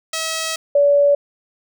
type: tone pair in turn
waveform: 5% pulse / sine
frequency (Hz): 644 / 572.4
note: E5 / D5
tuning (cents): -41 / -45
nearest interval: major second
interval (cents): 204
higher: first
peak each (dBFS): -10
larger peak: neither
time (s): 0.13-0.56 / 0.75-1.15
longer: first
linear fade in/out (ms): 5
effects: none